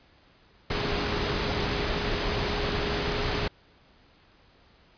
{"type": "tone in noise", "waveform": "sine", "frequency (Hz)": 412.2, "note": "G#4", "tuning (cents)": -13, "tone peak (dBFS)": -34, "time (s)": [0.7, 3.48], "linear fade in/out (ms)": 5, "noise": "pink", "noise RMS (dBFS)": -28, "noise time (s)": [0.7, 3.48], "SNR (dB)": -9, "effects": ["pink hiss -59 dBFS RMS until 4.97 s", "resampled to 11025 Hz"]}